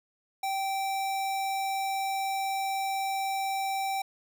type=tone; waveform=square; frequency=778 Hz; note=G5; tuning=13 cents flat; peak=-29 dBFS; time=0.43-4.02 s; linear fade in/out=5 ms; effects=none